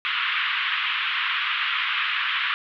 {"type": "band-pass noise", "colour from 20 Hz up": "white", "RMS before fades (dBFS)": -25, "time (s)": [0.05, 2.54], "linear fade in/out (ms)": 0, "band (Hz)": [1100, 3300], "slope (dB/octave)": 48, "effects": []}